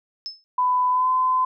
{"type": "tone with exponential decay", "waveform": "sine", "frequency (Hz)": 5230, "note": "E8", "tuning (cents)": -15, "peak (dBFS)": -25, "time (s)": [0.26, 0.44], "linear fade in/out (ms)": 0, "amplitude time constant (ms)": 39}
{"type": "tone with pitch glide", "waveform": "sine", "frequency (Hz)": [1000, 1022.2], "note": ["B5", "C6"], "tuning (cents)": [21, -41], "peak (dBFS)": -17, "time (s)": [0.58, 1.45], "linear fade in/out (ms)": 5, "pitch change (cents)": 38, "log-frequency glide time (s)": [0.9, 1.09]}
{"effects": []}